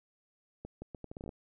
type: accelerating click train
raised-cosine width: 2 ms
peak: -29 dBFS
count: 11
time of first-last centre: 0.65-1.292 s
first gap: 170 ms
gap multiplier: 0.75
effects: none